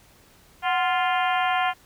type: harmonic tone with a mistuned harmonic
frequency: 349.2 Hz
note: F4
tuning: in tune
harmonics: 2 / 3 / 4 / 5 / 6 / 7 / 8 / 9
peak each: -23 / -27 / -29 / -31 / -33 / -34 / -35 / -36 dBFS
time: 0.62-1.74 s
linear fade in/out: 50 ms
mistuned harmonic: 2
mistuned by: +96 cents
effects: pink hiss -55 dBFS RMS until 1.85 s